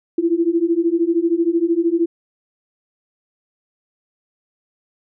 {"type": "beating tone pair", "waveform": "sine", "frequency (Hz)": [329.6, 342.6], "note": ["E4", "F4"], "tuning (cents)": [0, -33], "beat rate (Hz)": 13, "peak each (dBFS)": [-18, -17], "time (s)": [0.18, 2.06], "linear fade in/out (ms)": 5, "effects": []}